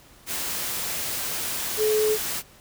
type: tone in noise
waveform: sine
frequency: 429.5 Hz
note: A4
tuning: 42 cents flat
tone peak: -19 dBFS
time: 1.77-2.18 s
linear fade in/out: 50 ms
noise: white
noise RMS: -29 dBFS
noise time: 0.26-2.43 s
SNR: +7 dB
effects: pink hiss -52 dBFS RMS until 2.6 s